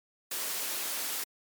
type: high-pass noise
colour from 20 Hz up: white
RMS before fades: -34 dBFS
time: 0.31-1.24 s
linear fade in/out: 5 ms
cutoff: 290 Hz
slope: 12 dB/octave
effects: MP3 96 kbps